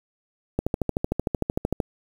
click train, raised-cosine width 2 ms, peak -9 dBFS, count 17, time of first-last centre 0.59-1.802 s, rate 13.2 Hz, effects 7-bit

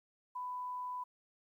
sine tone, 996 Hz, B5, 14 cents sharp, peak -38 dBFS, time 0.35-1.04 s, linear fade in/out 10 ms, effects 12-bit

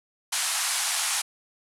white band-pass noise, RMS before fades -27 dBFS, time 0.32-1.22 s, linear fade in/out 10 ms, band 710 to 11000 Hz, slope 48 dB/octave, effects none

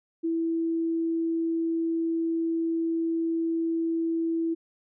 sine tone, 329.6 Hz, E4, in tune, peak -24 dBFS, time 0.23-4.55 s, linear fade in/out 20 ms, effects none

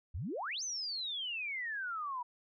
sine exponential two-way sweep, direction up then down, 65.41 to 6350 to 952 Hz, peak -36 dBFS, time 0.14-2.23 s, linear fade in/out 10 ms, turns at 0.63 s, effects none

